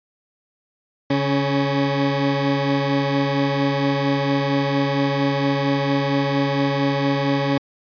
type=tone pair together; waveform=20% pulse; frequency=140.78 / 277.2 Hz; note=C#3 / C#4; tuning=+27 / 0 cents; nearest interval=octave; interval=1173 cents; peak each=-16 dBFS; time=1.1-7.58 s; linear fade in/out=5 ms; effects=resampled to 11025 Hz

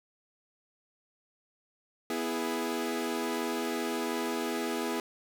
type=chord; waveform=sawtooth; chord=E major; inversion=second; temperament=equal; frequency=246.9 / 329.6 / 415.3 Hz; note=B3 / E4 / G#4; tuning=0 / 0 / 0 cents; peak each=-31 dBFS; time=2.1-5 s; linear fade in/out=2 ms; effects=none

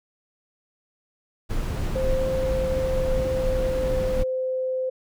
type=noise; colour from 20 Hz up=brown; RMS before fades=-26 dBFS; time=1.49-4.24 s; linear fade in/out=20 ms
type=tone with pitch glide; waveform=sine; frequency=523.3 to 516.4 Hz; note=C5 to C5; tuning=0 to -23 cents; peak=-23 dBFS; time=1.95-4.9 s; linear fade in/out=10 ms; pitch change=-23 cents; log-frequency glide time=2.33-4.3 s
effects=none

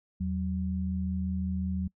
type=tone pair together; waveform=sine; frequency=81.58 / 187.1 Hz; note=E2 / F#3; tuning=-17 / +20 cents; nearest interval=octave + major second; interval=1437 cents; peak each=-32 / -30 dBFS; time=0.2-1.88 s; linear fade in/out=10 ms; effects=noise-tail reverb RT60 0.1 s tail -25 dB re dry

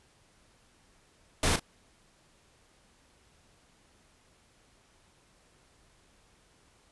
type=noise with echo; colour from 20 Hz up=pink; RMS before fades=-26 dBFS; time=1.43-1.56 s; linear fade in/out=2 ms; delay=36 ms; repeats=1; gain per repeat=-11 dB; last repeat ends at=1.596 s; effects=pink hiss -64 dBFS RMS until 6.91 s + resampled to 24000 Hz

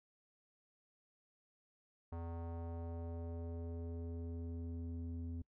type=tone with low-pass filter sweep; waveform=square; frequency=84 Hz; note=E2; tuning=33 cents sharp; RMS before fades=-44 dBFS; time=2.12-5.42 s; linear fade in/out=5 ms; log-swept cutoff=940 to 240 Hz; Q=1.7; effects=noise-tail reverb RT60 0.1 s tail -25 dB re dry

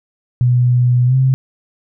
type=tone with pitch glide; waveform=sine; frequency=123.47 to 131.57 Hz; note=B2 to C3; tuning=0 to +10 cents; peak=-9 dBFS; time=0.41-1.34 s; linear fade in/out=0 ms; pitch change=+110 cents; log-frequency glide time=1.06-1.15 s; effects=none

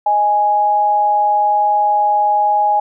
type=tone pair together; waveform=sine; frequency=623.5 / 830.6 Hz; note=D#5 / G#5; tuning=+3 / 0 cents; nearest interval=perfect fourth; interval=497 cents; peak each=-22 / -11 dBFS; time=0.06-2.8 s; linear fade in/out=5 ms; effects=none

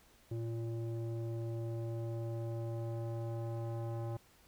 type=tone with low-pass filter sweep; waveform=square; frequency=115.1 Hz; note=A#2; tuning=22 cents flat; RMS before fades=-39 dBFS; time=0.31-4.17 s; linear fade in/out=5 ms; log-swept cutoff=400 to 800 Hz; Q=1.7; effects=pink hiss -65 dBFS RMS until 4.47 s

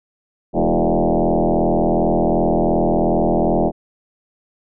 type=tone with frequency modulation; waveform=sine; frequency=185 Hz; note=F#3; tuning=in tune; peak=-13 dBFS; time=0.53-3.72 s; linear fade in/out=50 ms; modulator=82.7 Hz; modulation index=6.9; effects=none

